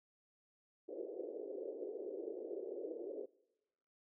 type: band-pass noise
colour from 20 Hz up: pink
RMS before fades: -45 dBFS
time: 0.88-3.26 s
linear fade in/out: 10 ms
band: 350 to 520 Hz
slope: 48 dB/octave
effects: noise-tail reverb RT60 1.0 s tail -23 dB re dry